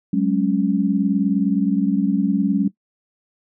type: chord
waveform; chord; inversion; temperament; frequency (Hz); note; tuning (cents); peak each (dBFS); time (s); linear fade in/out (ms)
sine; F# suspended second; none; equal with one note detuned; 188.34 / 207.7 / 277.2; F#3 / G#3 / C#4; +31 / 0 / 0; -20; 0.13-2.68; 5
effects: noise-tail reverb RT60 0.1 s tail -18 dB re dry